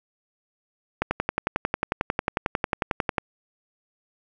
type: click train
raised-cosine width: 0.5 ms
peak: -7 dBFS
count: 25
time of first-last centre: 1.02-3.182 s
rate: 11.1 Hz
effects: none